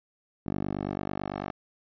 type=tone with band-pass filter sweep; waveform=10% pulse; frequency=49 Hz; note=G1; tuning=in tune; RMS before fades=-33 dBFS; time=0.46-1.52 s; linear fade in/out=10 ms; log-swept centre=280 to 810 Hz; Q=0.81; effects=resampled to 11025 Hz